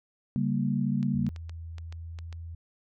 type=chord; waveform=sine; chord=G diminished; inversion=second; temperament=equal with one note detuned; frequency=140.77 / 196 / 233.1 Hz; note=Db3 / G3 / Bb3; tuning=+27 / 0 / 0 cents; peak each=-29 dBFS; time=0.36-1.29 s; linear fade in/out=0 ms
type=clicks; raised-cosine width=0.2 ms; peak=-29 dBFS; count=8; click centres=1.029 / 1.266 / 1.362 / 1.495 / 1.783 / 1.925 / 2.188 / 2.327 s
type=tone with pitch glide; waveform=sine; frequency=82.41 to 83.18 Hz; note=E2 to E2; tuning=0 to +16 cents; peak=-37 dBFS; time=1.14-2.55 s; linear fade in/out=5 ms; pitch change=+16 cents; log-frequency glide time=1.8-2.28 s
effects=none